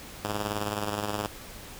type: tone with tremolo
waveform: 5% pulse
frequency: 104.1 Hz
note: G#2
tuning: 5 cents sharp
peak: -16 dBFS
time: 0.24-1.27 s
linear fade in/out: 10 ms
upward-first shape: sine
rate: 19 Hz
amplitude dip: 50%
effects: pink hiss -44 dBFS RMS until 1.79 s